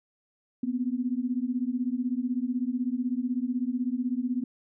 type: beating tone pair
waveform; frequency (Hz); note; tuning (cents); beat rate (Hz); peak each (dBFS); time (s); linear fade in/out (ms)
sine; 241.2 / 257.2; B3 / C4; -41 / -30; 16; -29; 0.63-4.44; 5
effects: none